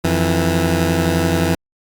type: tone pair together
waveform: 15% pulse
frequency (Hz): 87.6 / 163.61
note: F2 / E3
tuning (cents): +6 / -13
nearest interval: major seventh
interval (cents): 1081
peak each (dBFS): -11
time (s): 0.04-1.55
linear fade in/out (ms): 5
effects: Opus 48 kbps